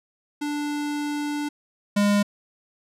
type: tone pair in turn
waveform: square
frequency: 293.7 / 204.2 Hz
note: D4 / G#3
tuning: 0 / -29 cents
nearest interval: tritone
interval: 629 cents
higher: first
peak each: -26 / -18 dBFS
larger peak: second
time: 0.41-1.49 / 1.96-2.23 s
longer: first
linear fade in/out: 10 ms
effects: low-pass 11000 Hz 12 dB/octave

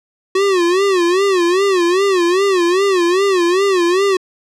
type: tone with vibrato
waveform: square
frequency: 370 Hz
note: F#4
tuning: in tune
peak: -12 dBFS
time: 0.35-4.17 s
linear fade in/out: 5 ms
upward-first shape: sine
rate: 2.5 Hz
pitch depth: 140 cents each way
effects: low-pass 7000 Hz 12 dB/octave

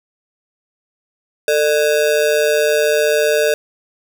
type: ring-modulated tone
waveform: square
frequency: 523.3 Hz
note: C5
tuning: in tune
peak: -10 dBFS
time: 1.48-3.54 s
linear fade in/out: 0 ms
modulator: 77.2 Hz
effects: none

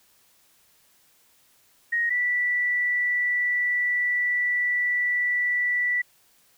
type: tone pair in turn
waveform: sine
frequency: 1875 / 1963.4 Hz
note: A#6 / B6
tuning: +10 / -11 cents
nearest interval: minor second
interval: 79 cents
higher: second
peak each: -21 dBFS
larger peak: neither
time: 1.92-2.1 / 2.1-6.02 s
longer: second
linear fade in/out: 10 ms
effects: white hiss -61 dBFS RMS until 6.57 s

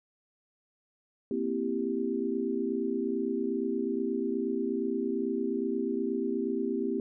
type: chord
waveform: sine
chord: C dominant seventh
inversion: third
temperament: equal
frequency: 233.1 / 261.6 / 329.6 / 392 Hz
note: Bb3 / C4 / E4 / G4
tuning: 0 / 0 / 0 / 0 cents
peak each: -34 / -33 / -35 / -32 dBFS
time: 1.31-7 s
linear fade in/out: 2 ms
effects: none

